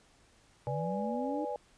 sine chord, G# diminished, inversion first, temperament equal, 493.9 / 587.3 / 830.6 Hz, B4 / D5 / G#5, 0 / 0 / 0 cents, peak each -38 dBFS, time 0.67-1.56 s, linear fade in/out 0 ms
sine linear sweep, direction up, 127.1 to 311.1 Hz, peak -34 dBFS, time 0.67-1.45 s, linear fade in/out 5 ms
effects pink hiss -64 dBFS RMS until 1.77 s + resampled to 22050 Hz

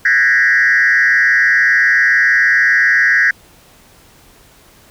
sine tone with frequency modulation, 1760 Hz, A6, in tune, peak -7 dBFS, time 0.05-3.31 s, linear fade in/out 5 ms, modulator 127 Hz, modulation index 1.7, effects tanh soft clip ceiling -5 dBFS + pink hiss -46 dBFS RMS until 4.9 s

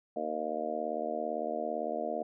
harmonic tone, 77.78 Hz, D#2, in tune, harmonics 3 / 4 / 5 / 6 / 7 / 8 / 9, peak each -42 / -42 / -45 / -39 / -43 / -36 / -37 dBFS, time 0.16-2.23 s, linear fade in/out 5 ms, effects none

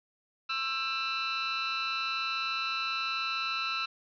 15% pulse tone with amplitude modulation, 1331 Hz, E6, 16 cents sharp, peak -20 dBFS, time 0.49-3.86 s, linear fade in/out 10 ms, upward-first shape sine, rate 261 Hz, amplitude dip 65%, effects resampled to 11025 Hz + 9-bit

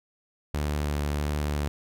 sawtooth tone with vibrato, 73.6 Hz, D2, 4 cents sharp, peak -22 dBFS, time 0.54-1.68 s, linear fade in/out 0 ms, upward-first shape sine, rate 1.5 Hz, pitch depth 13 cents each way, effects none

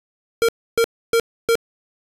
square tone bursts, 461 Hz, A#4, 19 cents flat, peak -14 dBFS, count 4, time 0.42-1.554 s, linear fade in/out 0 ms, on 66 ms, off 290 ms, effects resampled to 32000 Hz

